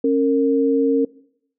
sine tone pair together, 273.5 / 460 Hz, C#4 / A#4, -23 / -23 cents, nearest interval major sixth, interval 900 cents, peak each -17 dBFS, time 0.04-1.05 s, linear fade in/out 5 ms, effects noise-tail reverb RT60 0.7 s tail -21 dB re dry

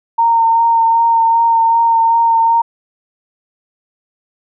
sine tone with vibrato, 918 Hz, A#5, 27 cents flat, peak -8 dBFS, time 0.18-2.62 s, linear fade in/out 10 ms, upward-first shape sine, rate 2.6 Hz, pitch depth 16 cents each way, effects none

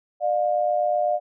sine tone pair together, 602 / 710 Hz, D5 / F5, +43 / +28 cents, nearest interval minor third, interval 285 cents, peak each -22 dBFS, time 0.2-1.2 s, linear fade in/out 50 ms, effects none

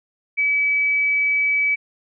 sine tone, 2289 Hz, D7, 45 cents flat, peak -16 dBFS, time 0.37-1.76 s, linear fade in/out 20 ms, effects none

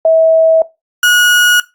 sine / 35% pulse tone pair in turn, 647 / 1452.5 Hz, E5 / F#6, -32 / -32 cents, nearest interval octave + major second, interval 1400 cents, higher second, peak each -5 dBFS, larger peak neither, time 0.05-0.62 / 1.03-1.6 s, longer neither, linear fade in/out 2 ms, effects noise-tail reverb RT60 0.2 s tail -17 dB re dry + Opus 48 kbps

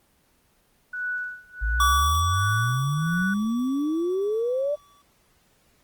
sine tone with tremolo, 1479 Hz, F#6, 1 cent flat, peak -25 dBFS, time 0.93-3.34 s, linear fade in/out 5 ms, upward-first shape sine, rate 1.4 Hz, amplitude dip 95%
sine exponential sweep, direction up, 53 to 602 Hz, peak -22 dBFS, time 1.61-4.76 s, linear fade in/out 20 ms
square tone with exponential decay, 1147 Hz, D6, 41 cents flat, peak -18 dBFS, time 1.8-5.02 s, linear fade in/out 2 ms, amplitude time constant 700 ms
effects pink hiss -63 dBFS RMS until 5.83 s + Opus 24 kbps

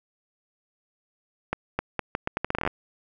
accelerating click train, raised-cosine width 0.5 ms, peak -10 dBFS, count 15, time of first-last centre 1.53-2.675 s, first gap 260 ms, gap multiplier 0.78, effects none

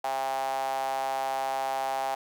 sawtooth tone with high-pass filter, 134 Hz, C3, 42 cents sharp, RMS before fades -30 dBFS, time 0.04-2.15 s, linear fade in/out 5 ms, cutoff 760 Hz, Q 9.2, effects none

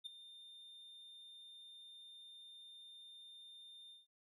triangle tone with ADSR envelope, 3615 Hz, A7, 46 cents sharp, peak -40 dBFS, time 0.04-4.07 s, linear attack 23 ms, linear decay 10 ms, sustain -13 dB, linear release 160 ms, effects resampled to 32000 Hz

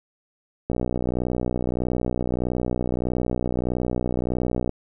click train, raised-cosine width 2 ms, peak -11 dBFS, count 247, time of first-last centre 0.7-4.694 s, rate 61.6 Hz, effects none

